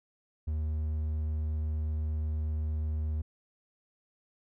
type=tone; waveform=triangle; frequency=77.1 Hz; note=D#2; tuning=15 cents flat; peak=-27 dBFS; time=0.47-3.22 s; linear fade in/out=10 ms; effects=none